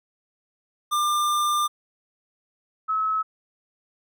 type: tone pair in turn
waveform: square / sine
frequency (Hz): 1196 / 1291.4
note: D6 / E6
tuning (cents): +31 / -36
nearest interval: minor second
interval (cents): 133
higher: second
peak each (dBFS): -21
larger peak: neither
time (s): 0.91-1.68 / 2.88-3.23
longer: first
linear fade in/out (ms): 20
effects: none